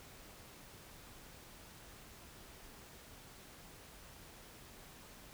silence, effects pink hiss -56 dBFS RMS until 5.33 s

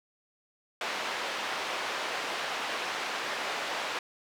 pink band-pass noise, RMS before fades -34 dBFS, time 0.81-3.99 s, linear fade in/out 2 ms, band 630 to 3800 Hz, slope 12 dB/octave, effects none

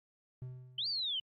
triangle tone with exponential decay, 126.9 Hz, B2, 47 cents sharp, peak -37 dBFS, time 0.42-1.21 s, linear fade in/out 0 ms, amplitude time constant 170 ms
sine linear two-way sweep, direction up then down, 2935 to 4763 to 2935 Hz, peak -33 dBFS, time 0.78-1.2 s, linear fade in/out 5 ms, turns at 0.88 s
effects Opus 48 kbps

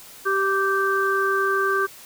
harmonic tone, 390.2 Hz, G4, 8 cents flat, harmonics 1 / 3 / 4, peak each -23 / -23 / -23 dBFS, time 0.25-1.87 s, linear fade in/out 20 ms, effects white hiss -44 dBFS RMS until 2.05 s

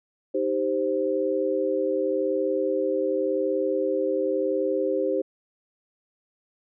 sine chord, C minor, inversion first, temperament equal, 311.1 / 392 / 523.3 Hz, Eb4 / G4 / C5, 0 / 0 / 0 cents, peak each -29 / -26 / -25 dBFS, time 0.34-5.22 s, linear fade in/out 10 ms, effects none

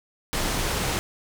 pink low-pass noise, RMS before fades -26 dBFS, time 0.33-0.99 s, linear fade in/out 0 ms, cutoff 11000 Hz, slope 12 dB/octave, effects none

